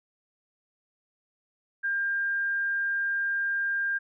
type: tone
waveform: sine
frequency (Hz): 1600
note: G6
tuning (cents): +35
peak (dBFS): -25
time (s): 1.83-3.99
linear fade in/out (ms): 20
effects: none